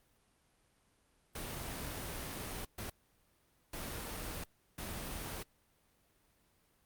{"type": "noise bursts at uneven times", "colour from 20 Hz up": "pink", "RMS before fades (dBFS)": -42, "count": 4, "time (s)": [[1.35, 2.65], [2.78, 2.9], [3.73, 4.44], [4.78, 5.43]], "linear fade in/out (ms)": 5, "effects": ["pink hiss -72 dBFS RMS until 6.85 s", "Opus 32 kbps"]}